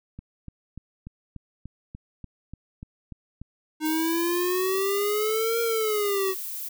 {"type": "click train", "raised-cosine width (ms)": 5, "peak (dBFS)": -26, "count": 12, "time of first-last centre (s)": [0.19, 3.416], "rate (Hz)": 3.41}
{"type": "exponential two-way sweep", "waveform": "square", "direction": "up then down", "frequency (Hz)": [307.7, 466.2, 375.2], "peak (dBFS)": -24, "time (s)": [3.8, 6.35], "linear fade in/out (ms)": 50, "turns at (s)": 5.61}
{"type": "noise", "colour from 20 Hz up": "violet", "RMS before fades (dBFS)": -34, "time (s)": [3.85, 6.69], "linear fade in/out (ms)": 10}
{"effects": []}